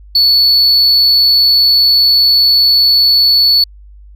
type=tone; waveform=sine; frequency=4435 Hz; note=C#8; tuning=in tune; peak=-3 dBFS; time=0.15-3.64 s; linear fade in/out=5 ms; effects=tanh soft clip ceiling -5 dBFS + added 50 Hz sine -34 dBFS peak until 4.15 s